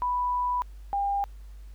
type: tone pair in turn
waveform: sine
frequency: 987.8 / 800.9 Hz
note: B5 / G5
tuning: 0 / +37 cents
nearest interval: major third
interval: 363 cents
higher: first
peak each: -24 dBFS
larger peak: neither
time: 0.02-0.62 / 0.93-1.24 s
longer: first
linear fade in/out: 0 ms
effects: added 50 Hz sine -41 dBFS peak until 1.74 s + pink hiss -63 dBFS RMS until 1.74 s